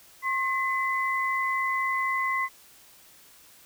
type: tone pair together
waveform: sine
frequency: 1072.2 / 2024 Hz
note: C6 / B6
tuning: +42 / +42 cents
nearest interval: major seventh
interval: 1100 cents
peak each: -27 dBFS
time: 0.22-2.49 s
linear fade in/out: 50 ms
effects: white hiss -54 dBFS RMS until 3.65 s